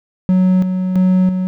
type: tone with tremolo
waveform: triangle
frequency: 185 Hz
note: F#3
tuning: in tune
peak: -7 dBFS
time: 0.29-1.47 s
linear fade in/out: 0 ms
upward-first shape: square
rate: 1.5 Hz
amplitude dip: 50%
effects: none